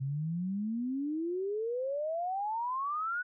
sine exponential sweep, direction up, 130.81 to 1496 Hz, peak -31 dBFS, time 0-3.23 s, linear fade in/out 20 ms, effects none

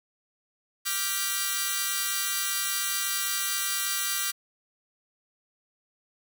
5% pulse chord, G dominant seventh, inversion second, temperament equal with one note detuned, 1174.7 / 1396.9 / 1568 / 1941.6 Hz, D6 / F6 / G6 / B6, 0 / 0 / 0 / -30 cents, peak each -21 dBFS, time 0.85-4.32 s, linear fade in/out 20 ms, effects none

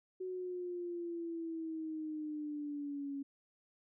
sine exponential sweep, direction down, 372.5 to 276.8 Hz, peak -38 dBFS, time 0.2-3.23 s, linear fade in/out 10 ms, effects none

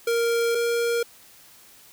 square tone pair in turn, 466.2 / 469.4 Hz, A#4 / A#4, 0 / +12 cents, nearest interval unison, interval 12 cents, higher second, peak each -21 / -22 dBFS, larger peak first, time 0.07-0.55 / 0.55-1.03 s, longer neither, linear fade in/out 5 ms, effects white hiss -51 dBFS RMS until 1.92 s

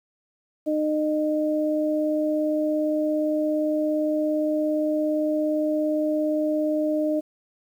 sine tone pair together, 305.8 / 611.6 Hz, D#4 / D#5, -30 / -30 cents, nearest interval octave, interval 1200 cents, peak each -23 / -24 dBFS, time 0.66-7.21 s, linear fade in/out 20 ms, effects 9-bit

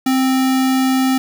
sine tone with sample-and-hold, 261.6 Hz, C4, in tune, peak -12 dBFS, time 0.06-1.18 s, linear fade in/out 5 ms, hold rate 1050 Hz, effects none

